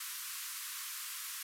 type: band-pass noise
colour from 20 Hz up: white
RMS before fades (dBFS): -43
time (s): 0-1.43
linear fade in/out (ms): 5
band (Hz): 1000 to 15000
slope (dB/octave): 96
effects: none